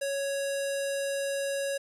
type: tone with low-pass filter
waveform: square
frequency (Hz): 555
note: C#5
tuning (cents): +2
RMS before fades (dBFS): -31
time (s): 0.01-1.78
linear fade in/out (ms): 10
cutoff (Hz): 9800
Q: 2.2
effects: 10-bit